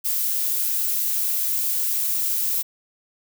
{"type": "noise", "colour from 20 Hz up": "violet", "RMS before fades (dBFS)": -23, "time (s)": [0.04, 2.63], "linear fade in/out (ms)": 20, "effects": []}